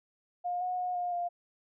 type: tone with pitch steps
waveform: sine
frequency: 711 / 728 / 724 / 711 / 700 Hz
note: F5 / F#5 / F#5 / F5 / F5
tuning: +31 / -28 / -38 / +31 / +4 cents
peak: -30 dBFS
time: 0.44-1.29 s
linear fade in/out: 20 ms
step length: 170 ms
effects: none